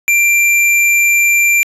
square tone, 2365 Hz, D7, 12 cents sharp, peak -9 dBFS, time 0.08-1.63 s, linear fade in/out 0 ms, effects resampled to 32000 Hz

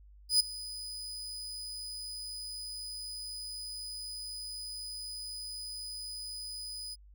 35% pulse tone with ADSR envelope, 4978 Hz, D#8, in tune, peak -19 dBFS, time 0.29-6.96 s, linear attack 110 ms, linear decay 10 ms, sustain -19 dB, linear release 29 ms, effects added 50 Hz sine -53 dBFS peak until 7.14 s

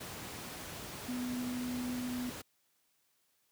sine tone in noise, 248 Hz, B3, 7 cents sharp, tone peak -35 dBFS, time 1.08-2.3 s, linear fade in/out 10 ms, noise pink, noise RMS -44 dBFS, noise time 0-2.42 s, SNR +6 dB, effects white hiss -75 dBFS RMS until 3.51 s + high-pass 80 Hz 12 dB/octave

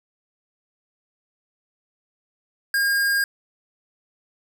square tone, 1618 Hz, G#6, 46 cents flat, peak -19 dBFS, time 2.74-3.24 s, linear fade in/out 2 ms, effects none

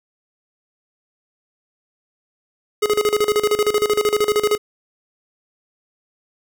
square tone with tremolo, 420 Hz, G#4, 19 cents sharp, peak -14 dBFS, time 2.82-4.58 s, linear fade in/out 10 ms, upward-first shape square, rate 13 Hz, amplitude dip 80%, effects none

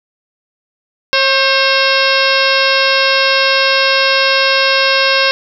harmonic tone with a mistuned harmonic, 540 Hz, C#5, 45 cents flat, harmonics 1 / 2 / 3 / 4 / 5 / 6 / 7 / 8 / 9 / 10, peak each -16 / -18 / -16 / -20 / -16 / -22 / -20 / -21 / -21 / -20 dBFS, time 1.13-5.31 s, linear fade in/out 0 ms, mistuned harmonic 3, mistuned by -42 cents, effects none

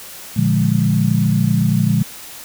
sine chord, Bb dominant seventh, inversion none, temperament equal, 116.54 / 146.83 / 174.61 / 207.7 Hz, Bb2 / D3 / F3 / Ab3, 0 / 0 / 0 / 0 cents, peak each -18 dBFS, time 0.36-2.03 s, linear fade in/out 10 ms, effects white hiss -35 dBFS RMS until 2.44 s

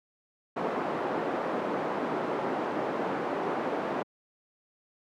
pink band-pass noise, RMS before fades -31 dBFS, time 0.56-4.03 s, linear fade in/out 10 ms, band 290 to 1000 Hz, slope 12 dB/octave, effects high-pass 150 Hz 12 dB/octave

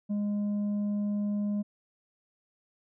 sine tone with tanh clipping, 205.8 Hz, G#3, 16 cents flat, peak -28 dBFS, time 0.09-1.63 s, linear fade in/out 20 ms, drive 4 dB, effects none

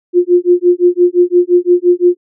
sine tone with tremolo, 354.4 Hz, F4, 25 cents sharp, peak -3 dBFS, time 0.13-2.17 s, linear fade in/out 50 ms, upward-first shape sine, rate 5.8 Hz, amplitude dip 100%, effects none

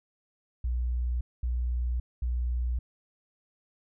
sine tone bursts, 60.8 Hz, B1, 26 cents flat, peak -26 dBFS, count 3, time 0.64-2.79 s, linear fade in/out 5 ms, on 570 ms, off 220 ms, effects none

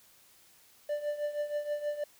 triangle tone with tremolo, 590 Hz, D5, 8 cents sharp, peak -26 dBFS, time 0.89-2.04 s, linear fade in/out 5 ms, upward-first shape triangle, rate 6.3 Hz, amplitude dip 80%, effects white hiss -61 dBFS RMS until 2.19 s

